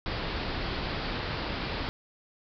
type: low-pass noise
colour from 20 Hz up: pink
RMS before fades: -33 dBFS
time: 0.06-1.89 s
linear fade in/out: 0 ms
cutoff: 5000 Hz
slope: 96 dB/octave
effects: none